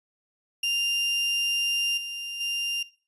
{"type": "tone with level steps", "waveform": "35% pulse", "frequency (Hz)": 2794, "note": "F7", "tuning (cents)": 0, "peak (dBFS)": [-22, -31, -25], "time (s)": [0.63, 2.83], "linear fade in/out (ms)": 5, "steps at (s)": [1.97, 2.4], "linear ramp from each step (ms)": 10, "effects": ["noise-tail reverb RT60 0.4 s tail -19 dB re dry", "resampled to 24000 Hz"]}